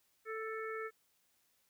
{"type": "harmonic tone", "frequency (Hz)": 441.1, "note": "A4", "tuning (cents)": 4, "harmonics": [1, 3, 4, 5], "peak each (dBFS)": [-41, -44, -47, -49], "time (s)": [0.25, 0.91], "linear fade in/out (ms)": 50, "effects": ["white hiss -75 dBFS RMS until 1.69 s"]}